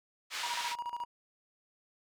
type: band-pass noise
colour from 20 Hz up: pink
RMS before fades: -38 dBFS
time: 0.3-0.76 s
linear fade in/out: 50 ms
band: 1600 to 5600 Hz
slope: 12 dB/octave
type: tone with tremolo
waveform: triangle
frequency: 957 Hz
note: A#5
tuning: 45 cents sharp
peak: -32 dBFS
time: 0.43-1.05 s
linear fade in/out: 5 ms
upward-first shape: square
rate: 14 Hz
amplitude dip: 75%
effects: none